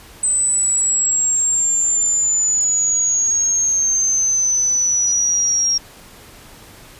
sine exponential sweep, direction down, 8100 to 5588 Hz, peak -14 dBFS, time 0.23-5.78 s, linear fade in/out 5 ms, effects pink hiss -42 dBFS RMS until 6.99 s + resampled to 32000 Hz

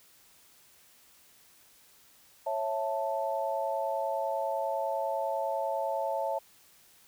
sine chord, A major, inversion first, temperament just, 550 / 660 / 880 Hz, C#5 / E5 / A5, -14 / +2 / 0 cents, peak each -33 dBFS, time 2.46-6.39 s, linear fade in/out 10 ms, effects white hiss -60 dBFS RMS until 7.07 s

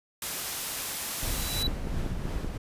white noise, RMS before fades -33 dBFS, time 0.22-1.63 s, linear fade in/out 2 ms
triangle tone with exponential growth, 3946 Hz, B7, 2 cents flat, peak -24 dBFS, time 1.11-1.67 s, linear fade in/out 2 ms, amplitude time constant 120 ms
brown noise with tremolo, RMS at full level -30 dBFS, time 1.22-2.58 s, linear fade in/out 10 ms, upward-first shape triangle, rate 2.9 Hz, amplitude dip 40%
click train, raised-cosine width 3 ms, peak -20 dBFS, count 5, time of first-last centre 1.68-2.446 s, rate 5.22 Hz
effects resampled to 32000 Hz

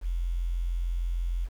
sine tone with quantisation, 43.25 Hz, F1, 16 cents flat, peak -26 dBFS, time 0.01-1.49 s, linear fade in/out 50 ms, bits 9, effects none

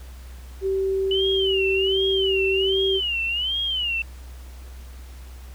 sine tone, 385.6 Hz, G4, 28 cents flat, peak -20 dBFS, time 0.61-3.01 s, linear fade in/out 50 ms
sine tone with vibrato, 2960 Hz, F#7, in tune, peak -22 dBFS, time 1.11-4.02 s, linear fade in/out 2 ms, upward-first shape sine, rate 1.3 Hz, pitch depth 170 cents each way
effects added 63 Hz sine -37 dBFS peak until 5.54 s + pink hiss -50 dBFS RMS until 5.54 s

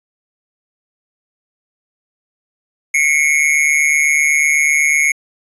square tone with amplitude modulation, 2189 Hz, C#7, 22 cents flat, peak -8 dBFS, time 2.94-5.12 s, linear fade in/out 5 ms, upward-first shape sine, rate 148 Hz, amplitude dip 80%, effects resampled to 24000 Hz

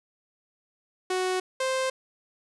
sawtooth tone pair in turn, 370 / 523.3 Hz, F#4 / C5, 0 / 0 cents, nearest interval tritone, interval 600 cents, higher second, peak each -21 dBFS, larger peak neither, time 1.1-1.4 / 1.6-1.9 s, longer neither, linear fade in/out 5 ms, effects resampled to 24000 Hz + 10-bit

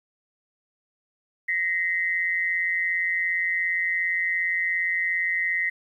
sine tone pair together, 1872.7 / 2050 Hz, A#6 / C7, +7 / -36 cents, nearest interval major second, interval 157 cents, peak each -25 dBFS, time 1.48-5.7 s, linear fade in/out 10 ms, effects 10-bit

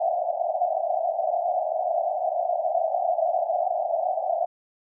white band-pass noise, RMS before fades -25 dBFS, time 0-4.46 s, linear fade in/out 10 ms, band 630 to 740 Hz, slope 96 dB/octave, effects none

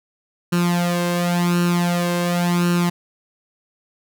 sawtooth tone with flanger, 174.61 Hz, F3, in tune, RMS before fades -19 dBFS, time 0.52-2.9 s, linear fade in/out 10 ms, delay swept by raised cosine 0.71 to 1.91 ms, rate 0.92 Hz, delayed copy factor +0.75, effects none

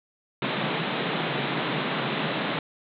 pink band-pass noise, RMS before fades -28 dBFS, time 0.42-2.59 s, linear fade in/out 2 ms, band 130 to 3900 Hz, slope 96 dB/octave, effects none

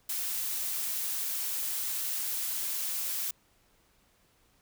blue noise, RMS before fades -33 dBFS, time 0.09-3.31 s, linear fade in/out 5 ms, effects pink hiss -67 dBFS RMS until 4.61 s

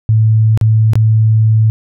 sine tone with dropouts, 110 Hz, A2, in tune, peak -6 dBFS, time 0.09-1.7 s, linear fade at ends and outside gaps 0 ms, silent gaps 0.575-0.612 / 0.934-0.955 s, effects none

